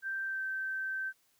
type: tone with pitch glide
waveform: sine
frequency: 1568 to 1550.9 Hz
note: G6 to G6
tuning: 0 to -19 cents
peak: -33 dBFS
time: 0.02-1.13 s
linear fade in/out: 50 ms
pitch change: -19 cents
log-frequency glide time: 0.25-0.42 s
effects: white hiss -71 dBFS RMS until 1.39 s